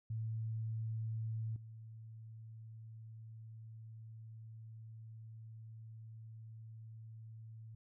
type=tone with level steps; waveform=sine; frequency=111.4 Hz; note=A2; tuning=22 cents sharp; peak=-37 / -49 dBFS; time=0.1-7.75 s; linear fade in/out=5 ms; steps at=1.56 s; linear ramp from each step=2 ms; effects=none